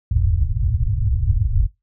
white low-pass noise, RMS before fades -18 dBFS, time 0.11-1.67 s, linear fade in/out 5 ms, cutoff 110 Hz, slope 48 dB/octave, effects noise-tail reverb RT60 0.2 s tail -21 dB re dry

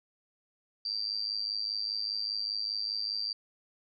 sine tone with amplitude modulation, 4699 Hz, D8, in tune, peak -27 dBFS, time 0.85-3.33 s, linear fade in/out 5 ms, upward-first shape sine, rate 105 Hz, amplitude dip 90%, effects none

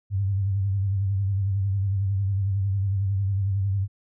sine tone with vibrato, 98 Hz, G2, in tune, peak -21 dBFS, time 0.1-3.88 s, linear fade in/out 50 ms, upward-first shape sine, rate 11 Hz, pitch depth 61 cents each way, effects none

